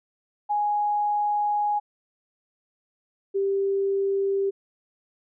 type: tone pair in turn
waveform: sine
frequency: 830.6 / 393.2 Hz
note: G#5 / G4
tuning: 0 / +5 cents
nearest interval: octave + minor second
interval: 1295 cents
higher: first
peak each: -21 dBFS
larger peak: neither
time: 0.49-1.8 / 3.34-4.51 s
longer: first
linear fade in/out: 20 ms
effects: none